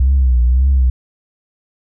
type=tone with vibrato; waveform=sine; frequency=63.7 Hz; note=C2; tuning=46 cents flat; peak=-7 dBFS; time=0-0.9 s; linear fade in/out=5 ms; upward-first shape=triangle; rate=1.8 Hz; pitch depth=130 cents each way; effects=tanh soft clip ceiling -6 dBFS